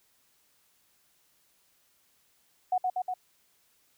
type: tone with echo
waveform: sine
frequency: 736 Hz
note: F#5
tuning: 9 cents flat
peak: -23 dBFS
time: 2.72-2.78 s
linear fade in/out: 5 ms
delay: 120 ms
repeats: 3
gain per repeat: -2 dB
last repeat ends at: 3.14 s
effects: white hiss -68 dBFS RMS until 3.97 s